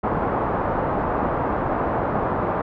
white low-pass noise, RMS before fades -23 dBFS, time 0.03-2.62 s, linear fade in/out 10 ms, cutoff 1100 Hz, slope 24 dB/octave, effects none

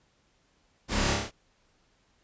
pink noise with echo, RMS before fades -30 dBFS, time 0.88-1.17 s, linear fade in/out 50 ms, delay 29 ms, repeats 5, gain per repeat -2 dB, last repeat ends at 1.315 s, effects pink hiss -68 dBFS RMS until 2.23 s + resampled to 16000 Hz

